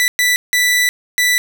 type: tone bursts at uneven times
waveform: sawtooth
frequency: 1975.5 Hz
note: B6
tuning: in tune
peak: -8 dBFS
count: 4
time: 0-0.08 / 0.19-0.36 / 0.53-0.89 / 1.18-1.38 s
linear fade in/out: 0 ms
effects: none